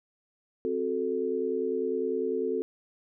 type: chord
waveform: sine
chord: F# diminished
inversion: second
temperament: equal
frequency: 261.6 / 370 / 440 Hz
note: C4 / F#4 / A4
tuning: 0 / 0 / 0 cents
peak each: -34 / -31 / -29 dBFS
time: 0.65-2.62 s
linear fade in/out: 0 ms
effects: none